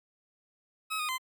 20% pulse tone with pitch steps, 1279 / 1235 / 1033 Hz, D#6 / D#6 / C6, +47 / -13 / -22 cents, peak -26 dBFS, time 0.9-1.182 s, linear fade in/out 20 ms, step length 94 ms, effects 11-bit

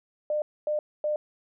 sine tone bursts, 602 Hz, D5, 43 cents sharp, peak -24 dBFS, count 3, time 0.3-1.16 s, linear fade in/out 2 ms, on 120 ms, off 250 ms, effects none

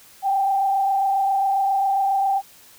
sine tone with frequency modulation, 784 Hz, G5, in tune, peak -17 dBFS, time 0.22-2.42 s, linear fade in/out 50 ms, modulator 27.4 Hz, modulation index 0.7, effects white hiss -49 dBFS RMS until 2.78 s

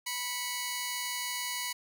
10% pulse tone pair together, 982.7 / 2217 Hz, B5 / C#7, -9 / 0 cents, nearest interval octave + major second, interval 1409 cents, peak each -27 dBFS, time 0.06-1.73 s, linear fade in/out 10 ms, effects none

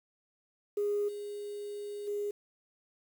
sine tone with level steps, 411.5 Hz, G#4, 16 cents flat, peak -27 / -37 / -31 dBFS, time 0.77-2.31 s, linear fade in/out 5 ms, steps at 1.08 / 2.07 s, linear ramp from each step 10 ms, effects tanh soft clip ceiling -24 dBFS + 9-bit

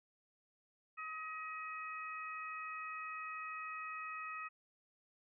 harmonic tone, 633 Hz, D#5, 30 cents sharp, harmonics 2 / 3 / 4, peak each -44 / -50 / -48 dBFS, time 0.97-4.49 s, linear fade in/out 20 ms, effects none

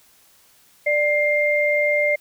sine tone pair together, 592 / 2107 Hz, D5 / C7, +14 / +12 cents, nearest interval octave + minor seventh, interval 2198 cents, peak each -19 dBFS, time 0.86-2.16 s, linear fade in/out 10 ms, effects white hiss -55 dBFS RMS until 2.2 s

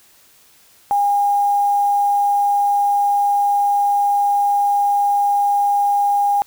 sine tone with quantisation, 812 Hz, G#5, 39 cents flat, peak -13 dBFS, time 0.91-6.42 s, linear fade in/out 0 ms, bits 6, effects white hiss -51 dBFS RMS until 6.46 s

